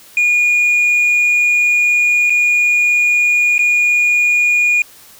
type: tone with dropouts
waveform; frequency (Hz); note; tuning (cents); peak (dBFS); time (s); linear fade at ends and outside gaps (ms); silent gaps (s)
sine; 2439; D#7; -35; -7; 0.17-4.82; 2; 2.298-2.303 / 3.581-3.591
effects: tanh soft clip ceiling -9 dBFS + white hiss -42 dBFS RMS until 5.19 s